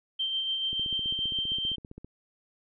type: tone with tremolo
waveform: sine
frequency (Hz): 3136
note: G7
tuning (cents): 0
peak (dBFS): -26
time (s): 0.19-1.76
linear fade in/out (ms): 10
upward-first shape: sine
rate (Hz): 6.9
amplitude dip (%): 35
type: click train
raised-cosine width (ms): 3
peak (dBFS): -30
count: 21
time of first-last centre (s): 0.73-2.046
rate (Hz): 15.2
effects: none